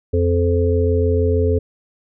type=harmonic tone; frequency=86.4 Hz; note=F2; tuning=18 cents flat; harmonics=1 / 3 / 5 / 6; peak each=-16 / -24 / -18 / -25 dBFS; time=0.13-1.59 s; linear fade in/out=10 ms; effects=none